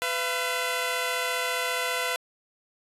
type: tone pair together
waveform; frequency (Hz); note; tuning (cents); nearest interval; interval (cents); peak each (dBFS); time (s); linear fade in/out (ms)
10% pulse; 501.3 / 680; B4 / F5; +26 / -46; perfect fourth; 528; -20 / -21; 0.02-2.16; 0
effects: resampled to 32000 Hz